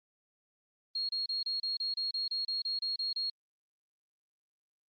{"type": "tone bursts", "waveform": "sine", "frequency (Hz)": 4274, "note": "C8", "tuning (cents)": 36, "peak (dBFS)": -31, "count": 14, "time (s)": [0.95, 3.3], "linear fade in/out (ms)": 5, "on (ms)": 140, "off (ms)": 30, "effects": ["Opus 24 kbps"]}